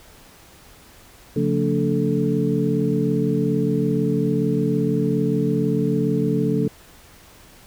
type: tone cluster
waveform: sine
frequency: 139.6 / 177.2 / 223.9 / 289.3 / 437.4 Hz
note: C#3 / F3 / A3 / D4 / A4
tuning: +13 / +25 / +30 / -26 / -10 cents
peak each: -24 dBFS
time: 1.36-6.68 s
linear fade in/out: 5 ms
effects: pink hiss -48 dBFS RMS until 7.66 s